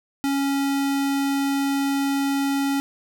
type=tone; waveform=square; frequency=277.2 Hz; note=C#4; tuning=in tune; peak=-21 dBFS; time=0.24-2.8 s; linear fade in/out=0 ms; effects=none